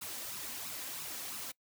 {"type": "noise with flanger", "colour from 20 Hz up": "white", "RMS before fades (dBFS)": -42, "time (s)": [0.01, 1.52], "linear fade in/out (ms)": 10, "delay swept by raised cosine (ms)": [0.75, 3.95], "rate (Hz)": 3, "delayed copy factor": 0.65, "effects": ["noise-tail reverb RT60 0.1 s tail -23 dB re dry", "high-pass 80 Hz 12 dB/octave"]}